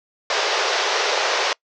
pink band-pass noise, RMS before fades -21 dBFS, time 0.3-1.53 s, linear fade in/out 2 ms, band 410 to 6100 Hz, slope 48 dB/octave, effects noise-tail reverb RT60 0.1 s tail -25 dB re dry

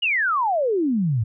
sine exponential sweep, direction down, 2960 to 102.6 Hz, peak -18 dBFS, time 0.02-1.24 s, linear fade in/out 10 ms, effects none

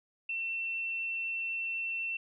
sine tone, 2696 Hz, E7, 38 cents sharp, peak -32 dBFS, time 0.29-2.17 s, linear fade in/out 5 ms, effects none

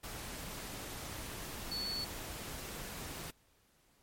sine tone in noise, 4435 Hz, C#8, in tune, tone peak -36 dBFS, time 1.71-2.05 s, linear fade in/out 10 ms, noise pink, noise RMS -44 dBFS, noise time 0.03-3.31 s, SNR +5 dB, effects pink hiss -70 dBFS RMS until 4.02 s + MP3 64 kbps

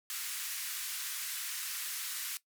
white band-pass noise, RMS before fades -39 dBFS, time 0.1-2.37 s, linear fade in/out 0 ms, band 1300 to 16000 Hz, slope 24 dB/octave, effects noise-tail reverb RT60 0.1 s tail -17 dB re dry

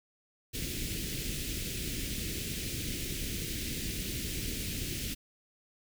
pink band-stop noise, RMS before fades -36 dBFS, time 0.53-5.15 s, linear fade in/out 20 ms, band 390 to 2200 Hz, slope 24 dB/octave, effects none

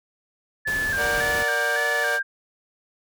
sine tone with vibrato, 1661.2 Hz, G#6, in tune, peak -22 dBFS, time 0.65-2.23 s, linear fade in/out 20 ms, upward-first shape square, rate 1.8 Hz, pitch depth 72 cents each way
pink noise, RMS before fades -33 dBFS, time 0.67-1.43 s, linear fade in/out 5 ms
sawtooth chord, Bb augmented, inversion none, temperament equal, 466.2 / 587.3 / 740 Hz, Bb4 / D5 / F#5, 0 / 0 / 0 cents, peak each -26 / -24 / -27 dBFS, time 0.96-2.2 s, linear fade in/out 50 ms
effects none

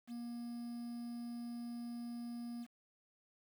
triangle tone with quantisation, 237.5 Hz, A#3, 33 cents sharp, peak -40 dBFS, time 0.07-2.67 s, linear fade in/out 50 ms, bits 10, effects none

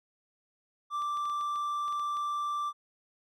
triangle tone, 1174.7 Hz, D6, in tune, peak -28 dBFS, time 0.9-2.73 s, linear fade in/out 50 ms
clicks, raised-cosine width 0.2 ms, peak -34 dBFS, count 10, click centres 1.021 / 1.172 / 1.255 / 1.298 / 1.411 / 1.559 / 1.881 / 1.925 / 1.996 / 2.17 s
effects none

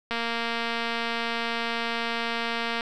click train, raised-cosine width 0.3 ms, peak -13 dBFS, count 627, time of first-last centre 0.11-2.808 s, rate 232 Hz, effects none

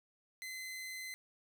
sawtooth tone, 2048 Hz, C7, 38 cents flat, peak -39 dBFS, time 0.42-1.14 s, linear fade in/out 0 ms, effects none

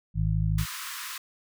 harmonic tone, 52.8 Hz, G#1, 29 cents sharp, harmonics 1 / 2 / 3, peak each -27 / -27 / -27 dBFS, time 0.14-0.66 s, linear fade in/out 50 ms
pink high-pass noise, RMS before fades -37 dBFS, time 0.58-1.18 s, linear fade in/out 5 ms, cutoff 1000 Hz, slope 96 dB/octave
effects none

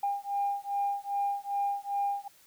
sine beating tone pair, 803 / 805.5 Hz, G5 / G5, +41 / +47 cents, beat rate 2.5 Hz, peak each -31 dBFS, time 0.03-2.28 s, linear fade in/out 5 ms, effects tanh soft clip ceiling -21 dBFS + white hiss -60 dBFS RMS until 2.46 s

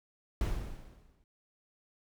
brown noise with exponential decay, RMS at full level -29 dBFS, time 0.41-1.24 s, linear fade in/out 1 ms, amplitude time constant 180 ms, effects none

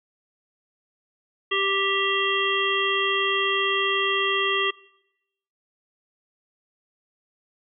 harmonic tone with a mistuned harmonic, 392 Hz, G4, in tune, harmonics 1 / 3 / 5 / 7 / 8, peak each -27 / -27 / -27 / -27 / -27 dBFS, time 1.51-4.71 s, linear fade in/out 10 ms, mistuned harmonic 8, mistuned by +55 cents, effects noise-tail reverb RT60 0.9 s tail -23 dB re dry

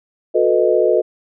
sine chord, B dominant seventh, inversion second, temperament equal with one note detuned, 362.6 / 440 / 493.9 / 622.3 Hz, F#4 / A4 / B4 / D#5, -35 / 0 / 0 / 0 cents, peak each -17 dBFS, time 0.34-1.02 s, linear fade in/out 20 ms, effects none

